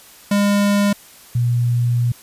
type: tone pair in turn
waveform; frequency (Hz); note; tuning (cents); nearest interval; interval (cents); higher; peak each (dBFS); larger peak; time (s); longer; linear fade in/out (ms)
square / sine; 202.8 / 120.59; G#3 / B2; -41 / -41; major sixth; 900; first; -14; neither; 0.31-0.93 / 1.35-2.12; second; 5
effects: white hiss -44 dBFS RMS until 2.22 s + resampled to 32000 Hz